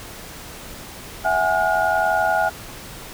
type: tone cluster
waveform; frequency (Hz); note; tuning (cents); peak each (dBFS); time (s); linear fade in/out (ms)
sine; 654 / 745 / 826 / 1434; E5 / F#5 / G#5 / F6; -14 / +12 / -10 / +45; -22; 1.24-2.5; 20
effects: pink hiss -37 dBFS RMS until 3.13 s